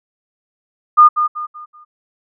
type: tone with echo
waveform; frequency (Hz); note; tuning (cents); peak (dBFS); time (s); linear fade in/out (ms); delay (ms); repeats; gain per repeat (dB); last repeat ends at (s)
sine; 1217; D#6; -39; -3; 0.97-1.09; 20; 190; 4; -9; 1.85
effects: none